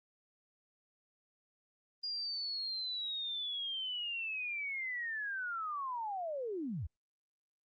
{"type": "linear sweep", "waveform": "sine", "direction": "down", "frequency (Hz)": [4861, 61.1], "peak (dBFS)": -36, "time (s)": [2.03, 6.87], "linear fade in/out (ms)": 10, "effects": ["Opus 24 kbps"]}